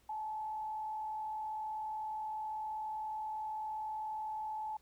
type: tone with frequency modulation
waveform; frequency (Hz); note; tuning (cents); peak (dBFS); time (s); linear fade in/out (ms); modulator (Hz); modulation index
sine; 864; A5; -32; -37; 0.09-4.77; 5; 44.9; 0.37
effects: added 60 Hz sine -70 dBFS peak until 4.81 s + pink hiss -70 dBFS RMS until 4.81 s